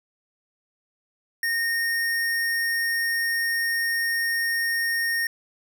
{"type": "tone", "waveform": "square", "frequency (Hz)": 1845, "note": "A#6", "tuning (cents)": -18, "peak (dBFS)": -23, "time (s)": [1.43, 5.27], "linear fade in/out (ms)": 2, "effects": []}